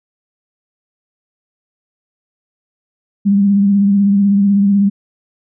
sine tone with vibrato, 200 Hz, G3, 35 cents sharp, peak -8 dBFS, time 3.25-4.9 s, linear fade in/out 20 ms, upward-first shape triangle, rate 16 Hz, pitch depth 42 cents each way, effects none

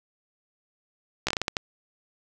slowing click train, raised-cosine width 0.2 ms, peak -8 dBFS, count 8, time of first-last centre 1.27-1.568 s, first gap 15 ms, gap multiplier 1.34, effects none

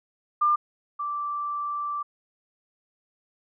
sine tone pair in turn, 1197 / 1170.3 Hz, D6 / D6, +33 / -6 cents, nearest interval unison, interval 39 cents, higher first, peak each -18 / -27 dBFS, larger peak first, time 0.41-0.56 / 0.99-2.03 s, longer second, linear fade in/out 10 ms, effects none

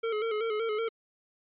square tone with vibrato, 440 Hz, A4, in tune, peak -29 dBFS, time 0.03-0.89 s, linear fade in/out 10 ms, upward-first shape square, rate 5.3 Hz, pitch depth 60 cents each way, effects resampled to 8000 Hz

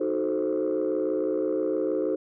sine chord, D# diminished seventh, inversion none, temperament equal with one note detuned, 311.1 / 370 / 436.2 / 523.3 Hz, D#4 / F#4 / A4 / C5, 0 / 0 / -15 / 0 cents, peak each -28 dBFS, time 0-2.16 s, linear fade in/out 10 ms, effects tanh soft clip ceiling -18 dBFS

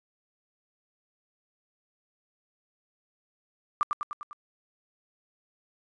sine tone with echo, 1188 Hz, D6, 20 cents sharp, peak -20 dBFS, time 3.81-3.83 s, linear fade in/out 0 ms, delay 100 ms, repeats 5, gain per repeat -4 dB, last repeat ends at 4.33 s, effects resampled to 22050 Hz

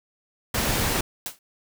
pink noise, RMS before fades -24 dBFS, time 0.54-1.01 s, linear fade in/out 5 ms
white noise with exponential decay, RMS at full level -27 dBFS, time 1.26-1.39 s, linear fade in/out 1 ms, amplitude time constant 28 ms
effects none

